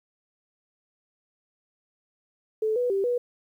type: tone with pitch steps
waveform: sine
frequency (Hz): 435.5 / 491.6 / 391.6 / 487.1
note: A4 / B4 / G4 / B4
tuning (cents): -18 / -8 / -2 / -24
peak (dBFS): -22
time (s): 2.62-3.18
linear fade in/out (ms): 5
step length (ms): 140
effects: 10-bit

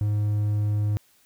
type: tone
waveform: triangle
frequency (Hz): 104.5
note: G#2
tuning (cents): +11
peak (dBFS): -19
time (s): 0.01-0.97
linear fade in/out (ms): 0
effects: white hiss -61 dBFS RMS until 1.25 s

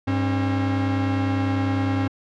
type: tone pair together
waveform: 45% pulse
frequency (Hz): 100 / 270.1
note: G2 / C#4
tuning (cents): +35 / -45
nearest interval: octave + perfect fourth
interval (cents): 1720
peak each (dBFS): -23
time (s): 0.07-2.08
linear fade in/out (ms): 10
effects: low-pass 3000 Hz 12 dB/octave

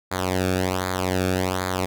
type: tone with flanger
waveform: sawtooth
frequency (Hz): 92.5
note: F#2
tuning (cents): 0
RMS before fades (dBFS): -24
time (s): 0.11-1.86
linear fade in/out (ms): 10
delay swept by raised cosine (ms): 0.35 to 1.01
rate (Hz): 1.3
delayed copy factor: -0.8
effects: none

